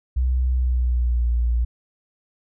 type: tone with pitch glide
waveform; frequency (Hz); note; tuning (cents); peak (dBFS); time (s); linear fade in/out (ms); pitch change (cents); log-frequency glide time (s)
sine; 63.3 to 59.06; B1 to A#1; +43 to +23; -17; 0.16-1.65; 10; -120; 0.51-1.29
effects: none